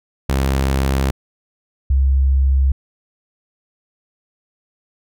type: tone pair in turn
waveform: sawtooth / sine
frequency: 67.2 / 67.2 Hz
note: C2 / C2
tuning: +47 / +47 cents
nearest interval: unison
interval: 0 cents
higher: neither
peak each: -11 dBFS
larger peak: neither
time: 0.29-1.11 / 1.9-2.72 s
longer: neither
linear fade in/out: 5 ms
effects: none